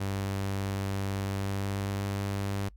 sawtooth tone with pitch glide, 98 to 99.43 Hz, G2 to G2, 0 to +25 cents, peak -26 dBFS, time 0-2.69 s, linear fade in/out 10 ms, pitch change +25 cents, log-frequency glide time 1.26-2.08 s, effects noise-tail reverb RT60 0.1 s tail -24 dB re dry + added 50 Hz sine -49 dBFS peak until 2.76 s

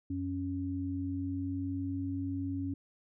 sine tone pair together, 92.2 / 276.3 Hz, F#2 / C#4, -6 / -6 cents, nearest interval octave + perfect fifth, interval 1900 cents, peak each -37 / -34 dBFS, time 0.1-2.74 s, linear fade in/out 5 ms, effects none

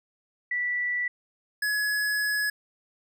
sine / square tone pair in turn, 1962 / 1690.2 Hz, B6 / G#6, -12 / +30 cents, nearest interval minor third, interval 258 cents, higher first, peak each -25 dBFS, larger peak neither, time 0.51-1.08 / 1.62-2.5 s, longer second, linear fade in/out 5 ms, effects none

